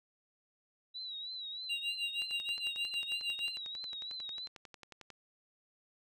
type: tone with vibrato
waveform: sine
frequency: 3909 Hz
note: B7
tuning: 19 cents flat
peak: -40 dBFS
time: 0.94-4.48 s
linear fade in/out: 20 ms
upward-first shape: triangle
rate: 3.2 Hz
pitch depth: 88 cents each way
type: tone with tremolo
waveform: triangle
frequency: 2794 Hz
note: F7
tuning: in tune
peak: -30 dBFS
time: 1.69-3.57 s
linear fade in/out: 10 ms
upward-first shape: triangle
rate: 6.4 Hz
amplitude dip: 100%
type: click train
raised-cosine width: 0.2 ms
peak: -32 dBFS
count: 33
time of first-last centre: 2.22-5.103 s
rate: 11.1 Hz
effects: none